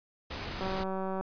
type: noise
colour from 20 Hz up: pink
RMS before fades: -38 dBFS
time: 0.3-0.84 s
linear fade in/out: 10 ms
type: click train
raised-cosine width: 1 ms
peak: -22 dBFS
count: 115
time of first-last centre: 0.61-1.21 s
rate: 190 Hz
effects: resampled to 11025 Hz